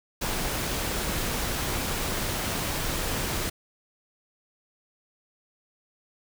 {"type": "noise", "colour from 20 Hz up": "pink", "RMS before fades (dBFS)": -29, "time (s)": [0.21, 3.5], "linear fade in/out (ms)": 10, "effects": []}